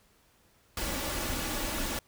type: noise with comb filter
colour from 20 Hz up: pink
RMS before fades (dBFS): -33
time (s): 0.77-1.99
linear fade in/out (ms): 2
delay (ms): 3.5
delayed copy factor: +0.5
effects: pink hiss -65 dBFS RMS until 2.07 s